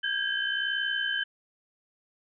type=tone cluster; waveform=sine; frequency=1587 / 1648 / 3058 Hz; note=G6 / G#6 / G7; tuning=+21 / -14 / -44 cents; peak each=-31 dBFS; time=0.03-1.24 s; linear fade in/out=10 ms; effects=none